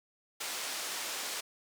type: band-pass noise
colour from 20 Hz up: white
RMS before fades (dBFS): -38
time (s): 0.4-1.41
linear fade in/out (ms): 10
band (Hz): 370 to 7800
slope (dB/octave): 12
effects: none